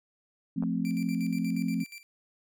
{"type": "chord", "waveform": "sine", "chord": "F major", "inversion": "none", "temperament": "equal", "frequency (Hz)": [174.61, 220, 261.6], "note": ["F3", "A3", "C4"], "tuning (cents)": [0, 0, 0], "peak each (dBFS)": -31, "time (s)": [0.56, 1.84], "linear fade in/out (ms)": 10}
{"type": "clicks", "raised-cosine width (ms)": 1, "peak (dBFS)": -28, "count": 2, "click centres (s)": [0.625, 0.636]}
{"type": "tone with tremolo", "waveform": "sawtooth", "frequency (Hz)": 2350, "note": "D7", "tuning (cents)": 1, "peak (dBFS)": -38, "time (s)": [0.85, 2.03], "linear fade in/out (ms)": 0, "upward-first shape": "square", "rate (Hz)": 8.4, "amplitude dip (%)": 75}
{"effects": []}